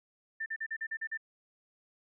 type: tone bursts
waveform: sine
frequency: 1786 Hz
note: A6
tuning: 25 cents sharp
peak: -33 dBFS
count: 8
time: 0.4-1.175 s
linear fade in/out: 10 ms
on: 61 ms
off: 41 ms
effects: none